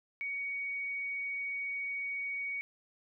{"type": "tone", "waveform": "sine", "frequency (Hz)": 2243, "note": "C#7", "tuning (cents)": 20, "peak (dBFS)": -34, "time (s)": [0.21, 2.61], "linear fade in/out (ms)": 0, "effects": []}